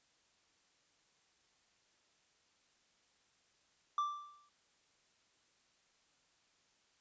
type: tone with exponential decay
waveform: triangle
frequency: 1174.7 Hz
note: D6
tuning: in tune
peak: -28 dBFS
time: 3.98-4.49 s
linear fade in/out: 2 ms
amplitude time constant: 110 ms
effects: white hiss -73 dBFS RMS until 7 s + resampled to 16000 Hz